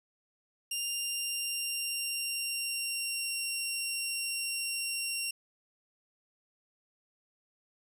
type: tone with pitch glide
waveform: 15% pulse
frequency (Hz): 2794 to 2754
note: F7 to F7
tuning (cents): 0 to -25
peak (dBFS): -25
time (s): 0.71-5.31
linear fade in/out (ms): 5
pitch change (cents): -25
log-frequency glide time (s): 0.84-3.35
effects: none